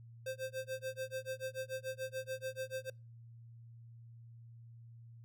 square tone with tremolo, 523.3 Hz, C5, in tune, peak -37 dBFS, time 0.26-2.9 s, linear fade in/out 5 ms, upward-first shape sine, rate 6.9 Hz, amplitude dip 100%, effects noise-tail reverb RT60 0.3 s tail -26 dB re dry + added 116 Hz sine -52 dBFS peak until 5.24 s

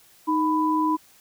sine tone pair together, 311.1 / 994.6 Hz, D#4 / B5, 0 / +12 cents, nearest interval octave + minor sixth, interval 2012 cents, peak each -22 dBFS, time 0.27-0.97 s, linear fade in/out 20 ms, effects white hiss -55 dBFS RMS until 1.2 s

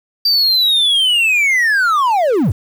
triangle linear sweep, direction down, 4699 to 68.3 Hz, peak -9 dBFS, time 0.25-2.52 s, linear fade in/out 5 ms, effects 7-bit

